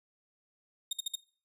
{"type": "tone bursts", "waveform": "sawtooth", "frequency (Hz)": 3693, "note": "A#7", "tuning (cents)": -17, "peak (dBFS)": -27, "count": 4, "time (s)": [0.91, 1.155], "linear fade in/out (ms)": 5, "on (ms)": 20, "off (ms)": 55, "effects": ["noise-tail reverb RT60 0.4 s tail -20 dB re dry", "resampled to 32000 Hz"]}